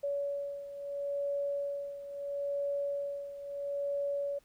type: beating tone pair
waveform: sine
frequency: 566 / 566.75 Hz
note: C#5 / C#5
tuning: +36 / +38 cents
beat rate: 0.75 Hz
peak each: -34 / -39 dBFS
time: 0.03-4.39 s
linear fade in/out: 10 ms
effects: pink hiss -68 dBFS RMS until 4.44 s